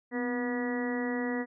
harmonic tone with a mistuned harmonic, 242.5 Hz, B3, 31 cents flat, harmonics 1 / 2 / 3 / 4 / 5 / 6 / 7 / 8, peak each -31 / -35 / -42 / -44 / -47 / -49 / -44 / -38 dBFS, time 0.11-1.46 s, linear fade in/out 50 ms, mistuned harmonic 1, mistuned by +58 cents, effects none

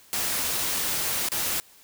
white noise with dropouts, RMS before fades -27 dBFS, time 0.13-1.6 s, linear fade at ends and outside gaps 0 ms, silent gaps 1.287-1.319 s, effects white hiss -54 dBFS RMS until 1.83 s

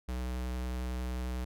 square tone with vibrato, 62.4 Hz, B1, 19 cents sharp, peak -34 dBFS, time 0.08-1.45 s, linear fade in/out 10 ms, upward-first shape triangle, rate 11 Hz, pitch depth 12 cents each way, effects none

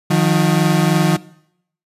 35% pulse tone pair together, 155.56 / 178.72 Hz, D#3 / F3, 0 / +40 cents, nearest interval major second, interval 240 cents, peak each -13 dBFS, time 0.1-1.17 s, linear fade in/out 10 ms, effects noise-tail reverb RT60 0.7 s tail -20 dB re dry + resampled to 32000 Hz

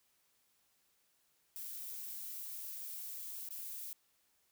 violet noise with dropouts, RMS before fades -45 dBFS, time 1.56-3.93 s, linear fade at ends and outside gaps 0 ms, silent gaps 3.488-3.507 s, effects white hiss -75 dBFS RMS until 4.51 s

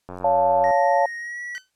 click train, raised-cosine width 1 ms, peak -21 dBFS, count 57, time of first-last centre 0.09-0.708 s, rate 90.6 Hz
sine chord, Db augmented, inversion none, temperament equal with one note detuned, 561.5 / 698.5 / 880 Hz, Db5 / F5 / A5, +22 / 0 / 0 cents, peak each -20 dBFS, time 0.24-1.06 s, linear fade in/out 5 ms
triangle tone with pitch glide, 1869 to 1937.1 Hz, A#6 to B6, +4 to -34 cents, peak -28 dBFS, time 0.64-1.58 s, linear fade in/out 0 ms, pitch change +62 cents, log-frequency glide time 1.17-1.4 s
15% pulse tone with exponential decay, 1523 Hz, F#6, 50 cents sharp, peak -28 dBFS, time 1.55-1.7 s, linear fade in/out 0 ms, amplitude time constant 32 ms
effects white hiss -73 dBFS RMS until 1.75 s + low-pass 10000 Hz 12 dB/octave

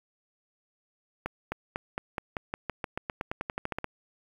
accelerating click train, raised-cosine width 0.5 ms, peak -16 dBFS, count 20, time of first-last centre 1.26-3.843 s, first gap 260 ms, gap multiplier 0.92, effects 8-bit

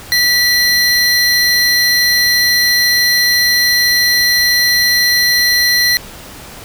square tone pair together, 1950 / 4132 Hz, B6 / C8, -23 / -22 cents, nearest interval octave + minor second, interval 1301 cents, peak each -13 dBFS, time 0.12-5.97 s, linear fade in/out 0 ms, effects pink hiss -33 dBFS RMS until 6.64 s

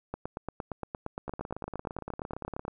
two click trains, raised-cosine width 1 ms, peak -23 / -20 dBFS, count 25 / 23, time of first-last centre 1.28-2.651 / 0.14-2.68 s, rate 17.5 / 8.66 Hz, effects none

